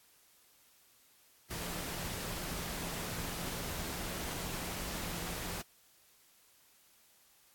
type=tone in noise; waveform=sine; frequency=174.61 Hz; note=F3; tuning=in tune; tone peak=-47 dBFS; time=1.5-5.62 s; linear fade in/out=10 ms; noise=pink; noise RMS=-40 dBFS; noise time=1.5-5.62 s; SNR=-10 dB; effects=white hiss -65 dBFS RMS until 7.54 s + AAC 64 kbps